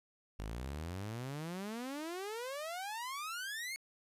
sawtooth exponential sweep, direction up, 49 to 2217 Hz, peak -36 dBFS, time 0.39-3.76 s, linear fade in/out 0 ms, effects resampled to 32000 Hz + 12-bit

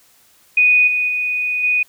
sine tone with level steps, 2481 Hz, D#7, 6 cents flat, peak -9 / -15 / -17 / -13 dBFS, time 0.57-1.83 s, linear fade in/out 5 ms, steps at 0.87 / 1.08 / 1.63 s, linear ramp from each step 10 ms, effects white hiss -53 dBFS RMS until 1.88 s

